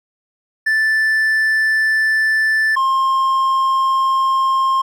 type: tone pair in turn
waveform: triangle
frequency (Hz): 1760 / 1063.6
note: A6 / C6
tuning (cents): 0 / +28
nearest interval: major sixth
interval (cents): 872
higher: first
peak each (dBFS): -11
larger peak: neither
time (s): 0.66-2.76 / 2.76-4.82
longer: first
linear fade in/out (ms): 10
effects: none